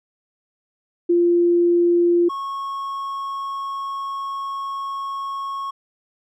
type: tone pair in turn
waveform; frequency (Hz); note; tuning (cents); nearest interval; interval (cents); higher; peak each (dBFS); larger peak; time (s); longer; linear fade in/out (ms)
sine / triangle; 346.4 / 1097.8; F4 / C#6; -14 / -17; octave + minor sixth; 1997; second; -13 / -23; first; 1.09-2.29 / 2.29-5.71; second; 10
effects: none